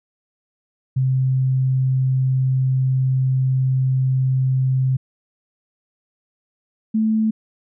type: tone pair in turn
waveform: sine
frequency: 130.81 / 219 Hz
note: C3 / A3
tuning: 0 / -8 cents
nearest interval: major sixth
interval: 892 cents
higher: second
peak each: -15 dBFS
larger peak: neither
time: 0.96-4.97 / 6.94-7.31 s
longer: first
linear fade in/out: 10 ms
effects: none